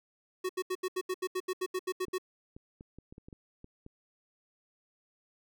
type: tone bursts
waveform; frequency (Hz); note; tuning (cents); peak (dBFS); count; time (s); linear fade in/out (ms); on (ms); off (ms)
square; 370; F#4; 0; -31; 14; 0.44-2.183; 10; 53; 77
type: clicks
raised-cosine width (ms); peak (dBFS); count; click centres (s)
3; -35; 10; 2.083 / 2.565 / 2.809 / 2.986 / 3.125 / 3.181 / 3.285 / 3.328 / 3.644 / 3.864
effects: none